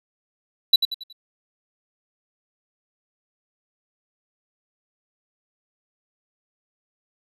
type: tone with echo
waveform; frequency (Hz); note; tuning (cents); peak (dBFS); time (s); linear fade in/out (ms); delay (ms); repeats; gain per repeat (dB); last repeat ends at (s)
triangle; 3951; B7; 0; -8; 0.73-0.76; 5; 92; 4; -8; 1.128
effects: resampled to 32000 Hz